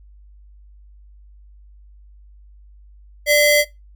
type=ring-modulated tone; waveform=45% pulse; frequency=1317 Hz; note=E6; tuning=2 cents flat; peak=-8 dBFS; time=3.26-3.65 s; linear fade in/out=50 ms; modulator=728 Hz; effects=noise-tail reverb RT60 0.2 s tail -20 dB re dry + added 50 Hz sine -43 dBFS peak until 3.95 s